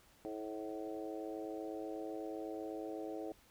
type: harmonic tone with a mistuned harmonic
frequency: 108.1 Hz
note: A2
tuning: 30 cents flat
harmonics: 3 / 4 / 5 / 6 / 7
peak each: -44 / -46 / -48 / -50 / -51 dBFS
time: 0.25-3.32 s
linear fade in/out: 0 ms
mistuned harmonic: 6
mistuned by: -24 cents
effects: pink hiss -66 dBFS RMS until 3.5 s